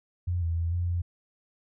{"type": "tone with pitch steps", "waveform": "sine", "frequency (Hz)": [88.3, 83.4, 84, 87.6, 87.1], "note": ["F2", "E2", "E2", "F2", "F2"], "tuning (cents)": [20, 21, 33, 6, -4], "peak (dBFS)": -25, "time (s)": [0.27, 1.02], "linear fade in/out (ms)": 10, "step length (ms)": 150, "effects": []}